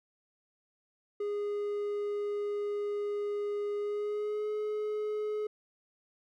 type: tone with pitch glide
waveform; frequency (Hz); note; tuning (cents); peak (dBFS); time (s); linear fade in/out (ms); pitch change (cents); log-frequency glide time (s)
triangle; 411.7 to 424; G#4 to G#4; -15 to +36; -29; 1.2-5.47; 5; +51; 3.77-4.5
effects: none